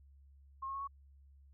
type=tone with pitch steps; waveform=sine; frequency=1073 / 1086.1 / 1099.3 / 1112.8 Hz; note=C6 / C#6 / C#6 / C#6; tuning=+43 / -36 / -15 / +6 cents; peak=-38 dBFS; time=0.62-0.876 s; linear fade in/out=10 ms; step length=64 ms; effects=added 69 Hz sine -58 dBFS peak until 1.53 s